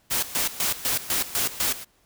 white noise with tremolo, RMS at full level -24 dBFS, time 0.1-1.85 s, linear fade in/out 20 ms, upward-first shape square, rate 4 Hz, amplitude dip 80%, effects pink hiss -63 dBFS RMS until 2.05 s

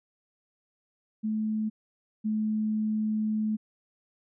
sine tone pair in turn, 216.6 / 215.6 Hz, A3 / A3, -27 / -35 cents, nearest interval unison, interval 8 cents, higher first, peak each -26 / -25 dBFS, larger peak second, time 1.23-1.7 / 2.24-3.57 s, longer second, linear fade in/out 20 ms, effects none

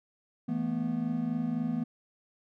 triangle chord, E suspended fourth, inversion none, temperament equal with one note detuned, 164.81 / 220 / 243.8 Hz, E3 / A3 / B3, 0 / 0 / -22 cents, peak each -33 / -32 / -29 dBFS, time 0.48-1.84 s, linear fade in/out 10 ms, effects none

